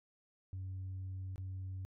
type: tone with dropouts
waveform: sine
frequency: 94.2 Hz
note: F#2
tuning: 32 cents sharp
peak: -38 dBFS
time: 0.53-1.85 s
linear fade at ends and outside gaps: 0 ms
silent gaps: 1.359-1.38 s
effects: tanh soft clip ceiling -38 dBFS